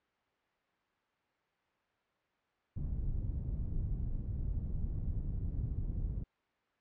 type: low-pass noise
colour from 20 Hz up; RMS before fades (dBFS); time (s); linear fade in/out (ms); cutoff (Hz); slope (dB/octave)
pink; -36; 2.76-6.24; 10; 120; 12
effects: white hiss -75 dBFS RMS until 6.8 s + low-pass 2000 Hz 12 dB/octave